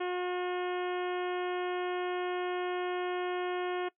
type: harmonic tone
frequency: 360 Hz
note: F#4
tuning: 47 cents flat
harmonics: 1 / 2 / 3 / 4 / 5 / 6 / 7 / 8 / 9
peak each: -32 / -38 / -42 / -44 / -46 / -48 / -49 / -50 / -51 dBFS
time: 0-3.89 s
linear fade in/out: 10 ms
effects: noise-tail reverb RT60 0.1 s tail -21 dB re dry